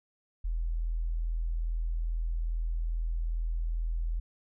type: tone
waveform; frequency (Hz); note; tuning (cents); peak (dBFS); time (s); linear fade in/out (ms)
sine; 41.2; E1; 0; -28; 0.44-4.2; 10
effects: none